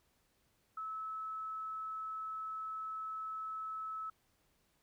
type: tone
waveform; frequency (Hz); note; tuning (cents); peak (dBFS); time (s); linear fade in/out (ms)
sine; 1300; E6; -24; -39; 0.77-4.1; 5
effects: pink hiss -75 dBFS RMS until 4.82 s